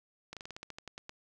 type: slowing click train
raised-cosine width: 0.2 ms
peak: -26 dBFS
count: 12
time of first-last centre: 0.33-1.094 s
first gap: 37 ms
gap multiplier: 1.12
effects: none